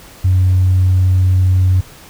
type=tone; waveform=sine; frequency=92.5 Hz; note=F#2; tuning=in tune; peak=-7 dBFS; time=0.24-1.81 s; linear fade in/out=10 ms; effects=tanh soft clip ceiling -5 dBFS + pink hiss -39 dBFS RMS until 2.09 s